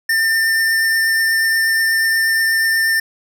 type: tone with vibrato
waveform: square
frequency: 1800 Hz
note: A6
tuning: 39 cents sharp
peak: -14 dBFS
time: 0.09-3 s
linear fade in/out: 5 ms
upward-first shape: triangle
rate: 8.3 Hz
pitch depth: 10 cents each way
effects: none